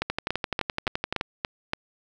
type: two click trains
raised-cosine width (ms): 0.3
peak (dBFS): -10 / -9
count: 14 / 7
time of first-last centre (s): 0.1-1.211 / 0.02-1.734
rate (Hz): 11.7 / 3.5
effects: none